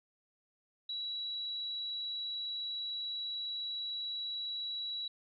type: tone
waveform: sine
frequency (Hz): 3909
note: B7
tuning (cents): -19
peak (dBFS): -36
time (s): 0.89-5.08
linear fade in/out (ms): 5
effects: none